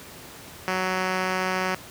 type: tone with low-pass filter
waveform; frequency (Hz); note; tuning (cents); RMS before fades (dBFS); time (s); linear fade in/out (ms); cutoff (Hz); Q
5% pulse; 185.9; F#3; +8; -26; 0.68-1.75; 0; 4700; 0.75
effects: pink hiss -43 dBFS RMS until 1.9 s + high-pass 80 Hz 12 dB/octave